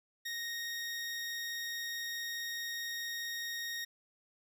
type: tone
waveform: 20% pulse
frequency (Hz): 1864.7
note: A#6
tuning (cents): 0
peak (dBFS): -32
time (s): 0.25-3.85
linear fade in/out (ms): 10
effects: none